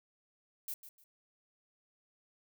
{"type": "noise with echo", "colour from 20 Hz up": "violet", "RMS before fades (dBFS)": -40, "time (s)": [0.68, 0.74], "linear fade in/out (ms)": 2, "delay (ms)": 150, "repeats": 2, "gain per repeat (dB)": -12, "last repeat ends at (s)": 1.04, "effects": []}